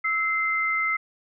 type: tone pair together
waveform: sine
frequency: 1308 / 2076 Hz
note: E6 / C7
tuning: -14 / -14 cents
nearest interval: minor sixth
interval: 800 cents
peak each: -27 / -23 dBFS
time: 0.04-0.97 s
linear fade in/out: 10 ms
effects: none